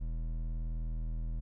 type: tone with hard clipping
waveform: sine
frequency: 40.39 Hz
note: E1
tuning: 35 cents flat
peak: -35 dBFS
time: 0-1.41 s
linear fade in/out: 20 ms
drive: 10 dB
effects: none